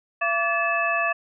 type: tone cluster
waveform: sine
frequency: 676 / 1155 / 1727 / 2618 Hz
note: E5 / D6 / A6 / E7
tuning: +43 / -29 / -33 / -13 cents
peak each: -26 dBFS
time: 0.21-1.13 s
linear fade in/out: 10 ms
effects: none